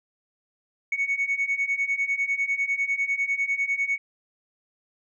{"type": "beating tone pair", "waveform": "sine", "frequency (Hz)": [2217, 2227], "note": ["C#7", "C#7"], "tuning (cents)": [0, 7], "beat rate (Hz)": 10, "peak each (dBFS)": [-26, -24], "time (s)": [0.92, 3.98], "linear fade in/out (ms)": 5, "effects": ["tanh soft clip ceiling -18 dBFS"]}